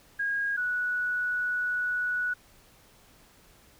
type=tone pair in turn; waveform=sine; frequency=1634 / 1472.1 Hz; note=G#6 / F#6; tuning=-29 / -9 cents; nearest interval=major second; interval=180 cents; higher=first; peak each=-26 dBFS; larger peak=neither; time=0.19-0.57 / 0.57-2.34 s; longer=second; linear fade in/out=10 ms; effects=pink hiss -58 dBFS RMS until 3.79 s